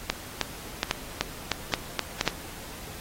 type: clicks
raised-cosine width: 0.2 ms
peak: -5 dBFS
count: 10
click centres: 0.1 / 0.413 / 0.831 / 0.911 / 1.21 / 1.517 / 1.738 / 1.993 / 2.211 / 2.277 s
effects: pink hiss -42 dBFS RMS until 3 s + AAC 48 kbps